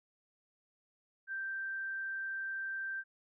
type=tone; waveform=sine; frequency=1568 Hz; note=G6; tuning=in tune; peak=-36 dBFS; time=1.27-3.04 s; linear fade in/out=50 ms; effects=none